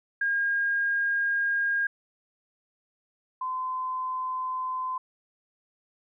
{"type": "tone pair in turn", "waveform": "sine", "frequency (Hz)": [1620, 1026.4], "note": ["G#6", "C6"], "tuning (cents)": [-43, -34], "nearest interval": "minor sixth", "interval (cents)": 791, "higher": "first", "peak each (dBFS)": [-23, -28], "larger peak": "first", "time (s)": [[0.21, 1.87], [3.41, 4.98]], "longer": "first", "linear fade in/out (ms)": 5, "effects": []}